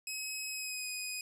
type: tone with pitch glide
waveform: 15% pulse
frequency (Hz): 2554 to 2499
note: D#7 to D#7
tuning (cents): +45 to +7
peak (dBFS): -30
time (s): 0.07-1.21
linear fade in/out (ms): 2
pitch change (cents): -38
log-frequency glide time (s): 0.5-0.89
effects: none